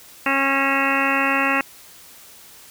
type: harmonic tone with a mistuned harmonic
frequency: 273.1 Hz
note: C#4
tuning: 26 cents flat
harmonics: 1 / 2 / 3 / 4 / 5 / 6 / 7 / 8 / 9 / 10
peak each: -25 / -28 / -27 / -25 / -26 / -28 / -24 / -29 / -26 / -26 dBFS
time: 0.26-1.61 s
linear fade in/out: 2 ms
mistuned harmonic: 9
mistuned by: +54 cents
effects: white hiss -45 dBFS RMS until 2.7 s